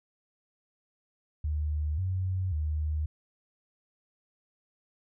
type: tone with pitch steps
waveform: sine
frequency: 75.6 / 93.1 / 76.6 Hz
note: D#2 / F#2 / D#2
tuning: -49 / +11 / -27 cents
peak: -27 dBFS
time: 1.44-3.06 s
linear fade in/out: 5 ms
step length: 540 ms
effects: none